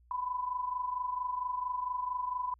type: tone pair together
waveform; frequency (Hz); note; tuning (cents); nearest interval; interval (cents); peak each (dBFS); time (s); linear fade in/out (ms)
sine; 993.6 / 1018; B5 / C6; +10 / -48; unison; 42; -33 / -38; 0.11-2.54; 2
effects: added 60 Hz sine -60 dBFS peak until 2.59 s